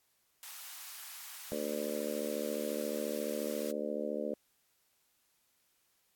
white high-pass noise, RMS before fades -47 dBFS, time 0.43-3.71 s, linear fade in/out 0 ms, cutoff 830 Hz, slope 24 dB/octave
harmonic tone, 74.3 Hz, D2, 21 cents sharp, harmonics 3 / 4 / 5 / 6 / 7 / 8, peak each -41 / -42 / -44 / -41 / -39 / -40 dBFS, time 1.52-4.34 s, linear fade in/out 0 ms
effects white hiss -74 dBFS RMS until 6.15 s + AAC 64 kbps

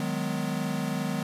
square chord, G# minor seventh, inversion second, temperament equal with one note detuned, 155.56 / 185 / 207.7 / 249.7 Hz, D#3 / F#3 / G#3 / B3, 0 / 0 / 0 / +19 cents, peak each -34 dBFS, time 0-1.23 s, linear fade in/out 2 ms, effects resampled to 32000 Hz

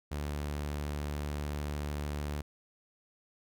sawtooth tone, 73.42 Hz, D2, in tune, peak -30 dBFS, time 0.11-2.42 s, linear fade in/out 10 ms, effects none

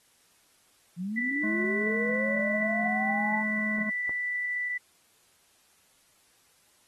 sine linear sweep, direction up, 167.7 to 880 Hz, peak -30 dBFS, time 0.96-3.44 s, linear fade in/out 50 ms
sine tone, 1975.5 Hz, B6, in tune, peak -28 dBFS, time 1.16-4.78 s, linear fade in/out 10 ms
harmonic tone, 213.3 Hz, G#3, 46 cents sharp, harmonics 1 / 3 / 5 / 7 / 9, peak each -30 / -40 / -44 / -47 / -49 dBFS, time 1.43-3.9 s, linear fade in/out 10 ms
clicks, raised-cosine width 1 ms, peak -32 / -29 dBFS, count 2, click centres 3.785 / 4.094 s
effects white hiss -64 dBFS RMS until 6.87 s + AAC 32 kbps

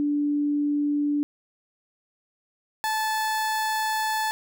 sine / 30% pulse tone pair in turn, 291.7 / 870.8 Hz, D4 / A5, -12 / -18 cents, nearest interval octave + perfect fifth, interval 1894 cents, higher second, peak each -21 dBFS, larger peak neither, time 0-1.23 / 2.84-4.31 s, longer second, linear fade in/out 0 ms, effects none

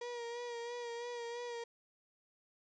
35% pulse tone with vibrato, 475.8 Hz, A#4, 35 cents sharp, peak -39 dBFS, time 0.01-1.64 s, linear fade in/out 5 ms, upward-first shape sine, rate 3 Hz, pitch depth 33 cents each way, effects resampled to 16000 Hz

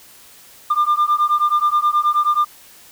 sine beating tone pair, 1195 / 1204.4 Hz, D6 / D6, +30 / +43 cents, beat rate 9.4 Hz, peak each -15 dBFS, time 0.7-2.45 s, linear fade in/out 10 ms, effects tanh soft clip ceiling -10 dBFS + white hiss -45 dBFS RMS until 2.91 s

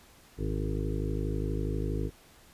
harmonic tone with a mistuned harmonic, 52.3 Hz, G#1, 13 cents sharp, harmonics 1 / 2 / 3 / 5 / 6 / 7 / 8 / 9, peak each -32 / -35 / -37 / -39 / -40 / -40 / -41 / -42 dBFS, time 0.37-2.11 s, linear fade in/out 50 ms, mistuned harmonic 9, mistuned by -18 cents, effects pink hiss -57 dBFS RMS until 2.53 s + resampled to 32000 Hz

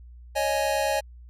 square chord, C# suspended second, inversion none, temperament just, 554.4 / 623.7 / 831.5 Hz, C#5 / D#5 / G#5, 0 / +4 / +2 cents, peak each -28 dBFS, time 0.35-1.01 s, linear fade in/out 20 ms, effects added 60 Hz sine -43 dBFS peak until 1.29 s + resampled to 32000 Hz

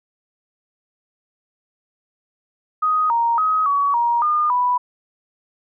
sine tone with pitch steps, 1250 / 933 / 1265 / 1130 / 945 / 1215 / 987 Hz, D#6 / A#5 / D#6 / C#6 / A#5 / D#6 / B5, +8 / +1 / +28 / +33 / +23 / -42 / -1 cents, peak -15 dBFS, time 2.82-4.78 s, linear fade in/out 10 ms, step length 280 ms, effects none

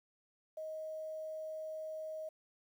sine tone with quantisation, 628 Hz, D#5, 16 cents sharp, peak -40 dBFS, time 0.57-2.29 s, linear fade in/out 5 ms, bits 11, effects none

